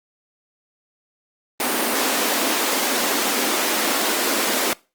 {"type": "high-pass noise", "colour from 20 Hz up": "pink", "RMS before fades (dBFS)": -21, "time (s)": [1.6, 4.73], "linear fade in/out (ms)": 0, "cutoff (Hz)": 230, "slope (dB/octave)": 48, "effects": ["noise-tail reverb RT60 0.3 s tail -23 dB re dry", "Opus 32 kbps"]}